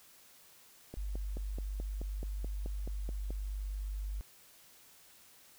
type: click train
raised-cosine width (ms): 2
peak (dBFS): -30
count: 12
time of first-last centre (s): 0.94-3.306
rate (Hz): 4.65
type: tone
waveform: sine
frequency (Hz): 49.73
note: G1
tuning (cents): +26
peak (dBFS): -35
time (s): 0.97-4.21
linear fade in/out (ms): 0
effects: white hiss -60 dBFS RMS until 5.58 s